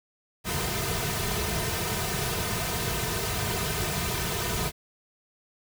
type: noise with comb filter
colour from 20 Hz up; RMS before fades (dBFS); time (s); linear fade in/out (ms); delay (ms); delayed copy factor
pink; -29; 0.44-4.72; 50; 3.6; -0.95
effects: none